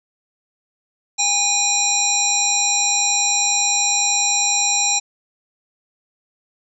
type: harmonic tone with a mistuned harmonic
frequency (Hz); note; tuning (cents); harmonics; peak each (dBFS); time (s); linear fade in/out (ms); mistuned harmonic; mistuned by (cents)
817; G#5; -29; 1 / 3 / 5 / 7 / 9; -25 / -25 / -23 / -20 / -20; 1.18-5; 20; 5; -36
effects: none